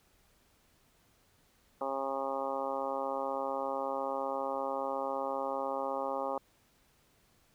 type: harmonic tone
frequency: 135.8 Hz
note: C#3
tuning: 35 cents flat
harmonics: 2 / 3 / 4 / 5 / 6 / 7 / 8 / 9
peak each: -44 / -43 / -36 / -44 / -38 / -42 / -42 / -43 dBFS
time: 1.81-6.38 s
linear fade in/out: 2 ms
effects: pink hiss -68 dBFS RMS until 7.54 s